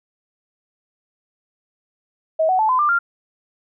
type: tone with pitch steps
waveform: sine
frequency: 638 / 745.7 / 871.5 / 1018.6 / 1190.6 / 1391.5 Hz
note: D#5 / F#5 / A5 / C6 / D6 / F6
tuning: +43 / +13 / -17 / -47 / +23 / -7 cents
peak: -14 dBFS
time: 2.39-2.99 s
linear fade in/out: 10 ms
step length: 100 ms
effects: none